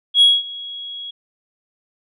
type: tone with ADSR envelope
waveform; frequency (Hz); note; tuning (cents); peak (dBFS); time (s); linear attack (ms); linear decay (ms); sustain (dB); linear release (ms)
sine; 3322; G#7; 0; -5; 0.14-1.11; 74; 210; -23; 9
effects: tanh soft clip ceiling -5 dBFS